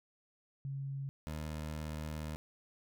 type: tone pair in turn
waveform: sine / 20% pulse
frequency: 137.4 / 77.11 Hz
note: C#3 / D#2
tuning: -15 / -15 cents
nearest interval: minor seventh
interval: 1000 cents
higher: first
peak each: -37 / -34 dBFS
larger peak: second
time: 0.65-1.09 / 1.27-2.36 s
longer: second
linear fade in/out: 0 ms
effects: none